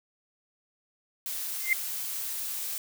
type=noise; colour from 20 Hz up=blue; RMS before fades=-34 dBFS; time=1.26-2.78 s; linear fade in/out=0 ms
type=tone with exponential growth; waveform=sine; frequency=2093 Hz; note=C7; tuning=in tune; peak=-17 dBFS; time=1.6-1.73 s; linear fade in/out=2 ms; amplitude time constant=27 ms
effects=none